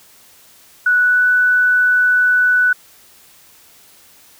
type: tone with pitch glide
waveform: sine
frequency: 1475 to 1487.8 Hz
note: F#6 to F#6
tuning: -6 to +9 cents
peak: -10 dBFS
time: 0.86-2.73 s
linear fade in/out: 5 ms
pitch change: +15 cents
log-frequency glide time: 0.98-1.27 s
effects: white hiss -47 dBFS RMS until 4.39 s